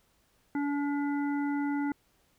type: harmonic tone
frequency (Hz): 286.3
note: D4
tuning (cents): -44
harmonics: 1 / 3 / 5 / 7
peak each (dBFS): -28 / -38 / -42 / -45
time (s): 0.55-1.92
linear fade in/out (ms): 2
effects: pink hiss -69 dBFS RMS until 2.38 s